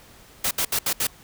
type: noise bursts at uneven times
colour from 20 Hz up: white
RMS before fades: -23 dBFS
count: 5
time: 0.44-0.51 / 0.58-0.65 / 0.72-0.79 / 0.86-0.93 / 1-1.07 s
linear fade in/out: 5 ms
effects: pink hiss -50 dBFS RMS until 1.23 s